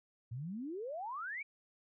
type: exponential sweep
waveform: sine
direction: up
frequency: 110 to 2368 Hz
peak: -39 dBFS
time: 0.31-1.43 s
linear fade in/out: 10 ms
effects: none